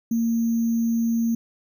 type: tone with sample-and-hold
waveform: sine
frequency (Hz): 230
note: A#3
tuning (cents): -23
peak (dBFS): -19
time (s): 0.11-1.35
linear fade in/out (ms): 5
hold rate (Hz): 6300
effects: none